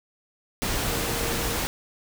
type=tone in noise; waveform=sine; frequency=465.4 Hz; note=A#4; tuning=3 cents flat; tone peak=-36 dBFS; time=0.91-1.56 s; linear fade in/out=0 ms; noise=pink; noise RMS=-27 dBFS; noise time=0.62-1.67 s; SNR=-12 dB; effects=none